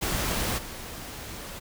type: noise with level steps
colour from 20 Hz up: pink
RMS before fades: -28 / -39 dBFS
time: 0.01-1.6 s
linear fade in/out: 20 ms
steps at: 0.57 s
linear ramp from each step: 20 ms
effects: none